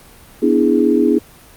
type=chord; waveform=sine; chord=E dominant seventh; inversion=second; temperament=equal; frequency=246.9 / 293.7 / 329.6 / 415.3 Hz; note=B3 / D4 / E4 / G#4; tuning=0 / 0 / 0 / 0 cents; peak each=-16 dBFS; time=0.42-1.19 s; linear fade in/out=10 ms; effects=pink hiss -43 dBFS RMS until 1.56 s + Opus 32 kbps